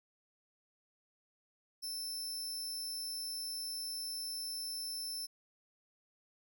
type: tone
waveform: sawtooth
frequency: 5310 Hz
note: E8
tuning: 12 cents sharp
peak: -36 dBFS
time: 1.82-5.27 s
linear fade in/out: 20 ms
effects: none